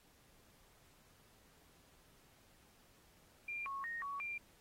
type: tone with pitch steps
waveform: sine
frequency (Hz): 2389 / 1098 / 1858 / 1122 / 2380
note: D7 / C#6 / A#6 / C#6 / D7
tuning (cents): +29 / -17 / -6 / +21 / +22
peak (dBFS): -40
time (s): 3.48-4.38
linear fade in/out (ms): 5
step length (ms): 180
effects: pink hiss -68 dBFS RMS until 4.6 s + AAC 48 kbps